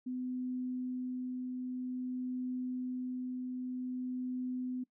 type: tone with tremolo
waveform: sine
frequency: 252.7 Hz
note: B3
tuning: 40 cents sharp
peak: -34 dBFS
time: 0.06-4.84 s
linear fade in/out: 10 ms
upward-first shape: triangle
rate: 0.51 Hz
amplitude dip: 25%
effects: noise-tail reverb RT60 0.1 s tail -21 dB re dry